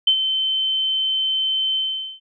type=tone with ADSR envelope; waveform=sine; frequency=3081 Hz; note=G7; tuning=31 cents flat; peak=-10 dBFS; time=0.07-2.2 s; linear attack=5 ms; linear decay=77 ms; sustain=-8 dB; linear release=440 ms; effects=none